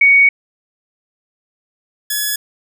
sine / 5% pulse tone pair in turn, 2236 / 1698 Hz, C#7 / G#6, +14 / +38 cents, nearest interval perfect fourth, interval 476 cents, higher first, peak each -6 dBFS, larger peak neither, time 0.01-0.29 / 2.1-2.36 s, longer first, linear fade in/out 5 ms, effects none

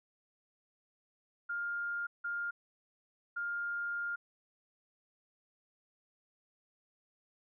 sine tone bursts at uneven times, 1407 Hz, F6, 12 cents sharp, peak -34 dBFS, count 3, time 1.49-2.07 / 2.24-2.51 / 3.36-4.16 s, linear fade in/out 10 ms, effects none

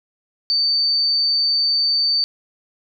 sine tone, 4575 Hz, D8, 46 cents flat, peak -15 dBFS, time 0.5-2.24 s, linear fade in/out 0 ms, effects none

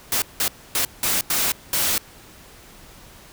white noise bursts at uneven times, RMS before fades -21 dBFS, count 6, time 0.12-0.22 / 0.4-0.48 / 0.75-0.85 / 1.03-1.21 / 1.3-1.52 / 1.73-1.98 s, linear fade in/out 2 ms, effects pink hiss -46 dBFS RMS until 3.32 s

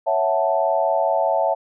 sine chord, F# minor seventh, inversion second, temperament equal, 554.4 / 659.3 / 740 / 880 Hz, C#5 / E5 / F#5 / A5, 0 / 0 / 0 / 0 cents, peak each -23 / -20 / -24 / -23 dBFS, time 0.06-1.55 s, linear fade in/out 20 ms, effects none

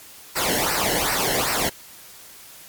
pink noise with flanger, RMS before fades -22 dBFS, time 0.35-1.7 s, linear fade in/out 20 ms, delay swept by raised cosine 0.29 to 0.85 ms, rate 2.6 Hz, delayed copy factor -0.8, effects white hiss -44 dBFS RMS until 2.68 s + MP3 96 kbps

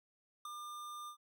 square tone with ADSR envelope, 1200 Hz, D6, 37 cents sharp, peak -40 dBFS, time 0.45-1.17 s, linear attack 4 ms, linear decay 6 ms, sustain -5 dB, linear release 90 ms, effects none

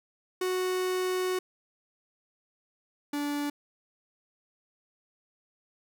45% pulse tone pair in turn, 368.8 / 290.1 Hz, F#4 / D4, -6 / -21 cents, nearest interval major third, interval 415 cents, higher first, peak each -27 / -29 dBFS, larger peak first, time 0.41-1.39 / 3.13-3.5 s, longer first, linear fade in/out 5 ms, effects none

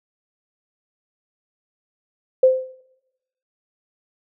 sine tone with exponential decay, 518 Hz, C5, 17 cents flat, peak -7 dBFS, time 2.43-2.81 s, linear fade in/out 5 ms, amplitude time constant 81 ms, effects noise-tail reverb RT60 1.0 s tail -23 dB re dry

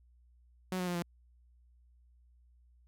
sawtooth tone with pitch steps, 185 / 180.67 / 176.44 / 172.31 Hz, F#3 / F#3 / F3 / F3, 0 / -41 / +18 / -23 cents, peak -29 dBFS, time 0.72-1.024 s, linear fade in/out 2 ms, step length 76 ms, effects added 60 Hz sine -61 dBFS peak until 2.87 s

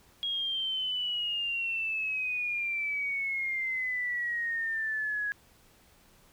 sine exponential sweep, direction down, 3300 to 1661.2 Hz, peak -29 dBFS, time 0.23-5.32 s, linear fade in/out 0 ms, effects pink hiss -61 dBFS RMS until 6.32 s

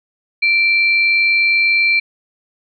sine tone pair together, 2349 / 4197 Hz, D7 / C8, 0 / +5 cents, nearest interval minor seventh, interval 1005 cents, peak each -11 / -22 dBFS, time 0.42-2 s, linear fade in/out 10 ms, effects none

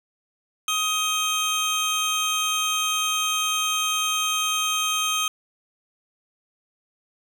25% pulse tone pair together, 1258 / 3170 Hz, D#6 / G7, +19 / +19 cents, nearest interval octave + major third, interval 1600 cents, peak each -21 dBFS, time 0.68-5.28 s, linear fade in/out 2 ms, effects none

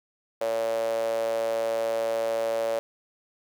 sawtooth tone with high-pass filter, 113.5 Hz, A#2, 46 cents flat, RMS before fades -27 dBFS, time 0.41-2.79 s, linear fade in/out 0 ms, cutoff 550 Hz, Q 10, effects none

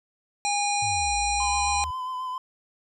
harmonic tone, 815 Hz, G#5, 33 cents flat, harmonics 1 / 3 / 5 / 7 / 9 / 10, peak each -25 / -30 / -32 / -33 / -35 / -35 dBFS, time 0.45-1.84 s, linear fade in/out 0 ms
sine linear two-way sweep, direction down then up, 114.1 to 58.8 to 76.2 Hz, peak -34 dBFS, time 0.82-1.91 s, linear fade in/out 5 ms, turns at 1.16 s
triangle tone with vibrato, 1019 Hz, C6, 46 cents flat, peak -27 dBFS, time 1.4-2.38 s, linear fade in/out 2 ms, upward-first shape sine, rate 7.5 Hz, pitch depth 26 cents each way
effects none

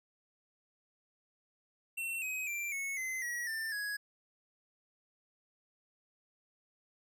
square tone with pitch steps, 2709 / 2528 / 2358 / 2200 / 2053 / 1915.6 / 1787.3 / 1667.6 Hz, E7 / D#7 / D7 / C#7 / C7 / A#6 / A6 / G#6, +47 / +27 / +6 / -14 / -33 / +47 / +27 / +7 cents, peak -36 dBFS, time 1.97-3.97 s, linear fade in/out 10 ms, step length 250 ms, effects none

